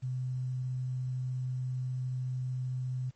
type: tone with quantisation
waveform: sine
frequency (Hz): 127.6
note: C3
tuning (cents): -43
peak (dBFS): -31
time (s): 0.02-3.11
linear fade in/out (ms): 20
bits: 10
effects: pink hiss -72 dBFS RMS until 3.15 s + MP3 32 kbps